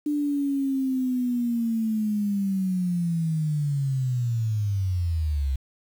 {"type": "linear sweep", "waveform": "sine", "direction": "down", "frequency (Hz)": [297.5, 64.9], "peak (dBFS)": -22, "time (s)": [0.06, 5.56], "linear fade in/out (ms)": 5, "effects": ["8-bit"]}